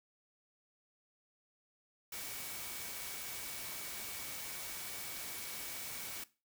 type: tone in noise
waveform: sine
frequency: 2262 Hz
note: C#7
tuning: 34 cents sharp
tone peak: -54 dBFS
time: 2.12-6.24 s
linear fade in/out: 5 ms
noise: white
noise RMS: -44 dBFS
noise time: 2.12-6.24 s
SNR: -13 dB
effects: noise-tail reverb RT60 0.3 s tail -18 dB re dry